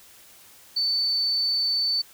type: tone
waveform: sine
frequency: 4518 Hz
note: C#8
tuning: 32 cents sharp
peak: -21 dBFS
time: 0.76-2.02 s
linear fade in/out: 10 ms
effects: white hiss -51 dBFS RMS until 2.13 s